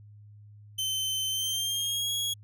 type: tone with pitch glide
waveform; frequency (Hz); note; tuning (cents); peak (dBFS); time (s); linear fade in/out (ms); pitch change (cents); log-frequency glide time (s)
sawtooth; 3080 to 3320; G7 to G#7; -31 to -1; -25; 0.78-2.34; 10; +130; 1.29-2.12
effects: added 104 Hz sine -48 dBFS peak until 2.43 s